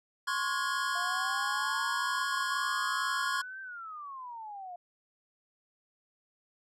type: chord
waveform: square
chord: Db major seventh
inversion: third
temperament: equal with one note detuned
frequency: 1046.5 / 1108.7 / 1432.9 / 1661.2 Hz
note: C6 / Db6 / F6 / Ab6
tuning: 0 / 0 / +44 / 0 cents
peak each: -36 dBFS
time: 0.27-3.42 s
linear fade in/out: 10 ms
type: exponential two-way sweep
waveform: sine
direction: up then down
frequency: 698.5 to 1568 to 698.5 Hz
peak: -40 dBFS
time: 0.95-4.76 s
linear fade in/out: 5 ms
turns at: 3.61 s
effects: low-pass 9000 Hz 12 dB/octave